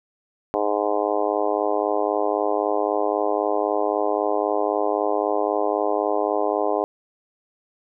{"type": "harmonic tone", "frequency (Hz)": 103.83, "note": "G#2", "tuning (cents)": 0, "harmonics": [3, 4, 5, 6, 7, 8, 9, 10], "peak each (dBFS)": [-29, -25, -27, -26, -27, -29, -34, -32], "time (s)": [0.54, 6.84], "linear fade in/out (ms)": 0, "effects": []}